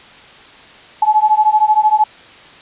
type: beating tone pair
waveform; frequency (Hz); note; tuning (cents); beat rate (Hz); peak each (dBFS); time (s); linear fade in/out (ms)
sine; 850 / 863; G#5 / A5; +40 / -34; 13; -12; 1.02-2.04; 5
effects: white hiss -40 dBFS RMS until 2.61 s + resampled to 8000 Hz